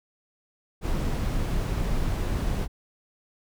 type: noise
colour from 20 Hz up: brown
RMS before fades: -26 dBFS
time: 0.81-2.68 s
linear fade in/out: 50 ms
effects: none